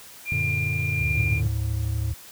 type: tone with tremolo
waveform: sine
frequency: 2392 Hz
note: D7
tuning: 31 cents sharp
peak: -24 dBFS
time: 0.25-1.42 s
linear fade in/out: 50 ms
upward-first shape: sine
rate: 1.4 Hz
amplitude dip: 30%
type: chord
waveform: triangle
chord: Gb augmented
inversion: none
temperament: equal with one note detuned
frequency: 92.5 / 115.27 / 146.83 Hz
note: Gb2 / Bb2 / D3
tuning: 0 / -19 / 0 cents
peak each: -27 dBFS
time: 0.32-1.47 s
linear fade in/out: 0 ms
type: tone with pitch glide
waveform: sine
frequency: 73.42 to 74.57 Hz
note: D2 to D2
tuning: 0 to +27 cents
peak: -27 dBFS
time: 1-2.14 s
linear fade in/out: 5 ms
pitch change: +27 cents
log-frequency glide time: 1.48-1.76 s
type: tone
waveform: triangle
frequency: 107 Hz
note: A2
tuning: 48 cents flat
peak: -23 dBFS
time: 1.13-2.13 s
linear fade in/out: 20 ms
effects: white hiss -45 dBFS RMS until 2.31 s